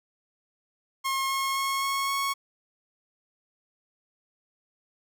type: tone with pitch steps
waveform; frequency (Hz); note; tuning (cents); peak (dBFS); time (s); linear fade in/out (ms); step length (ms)
sawtooth; 1076 / 1082.9 / 1089.8 / 1096.7 / 1103.7; C6 / C#6 / C#6 / C#6 / C#6; +48 / -41 / -30 / -19 / -8; -22; 1.04-2.34; 20; 260
effects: none